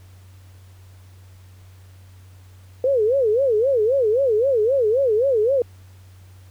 sine tone with vibrato, 483.9 Hz, B4, 35 cents flat, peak -15 dBFS, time 2.84-5.62 s, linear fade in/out 2 ms, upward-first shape sine, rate 3.8 Hz, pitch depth 250 cents each way, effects added 93 Hz sine -43 dBFS peak until 6.5 s + pink hiss -56 dBFS RMS until 6.5 s

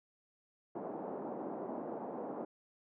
pink band-pass noise, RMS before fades -42 dBFS, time 0.75-2.45 s, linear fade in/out 5 ms, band 230 to 860 Hz, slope 24 dB/octave, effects none

